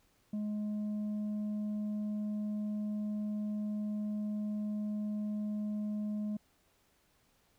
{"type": "tone with tanh clipping", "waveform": "triangle", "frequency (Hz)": 210, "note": "G#3", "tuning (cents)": 19, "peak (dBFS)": -34, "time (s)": [0.33, 6.37], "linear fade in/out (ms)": 5, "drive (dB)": 8, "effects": ["pink hiss -71 dBFS RMS until 7.58 s"]}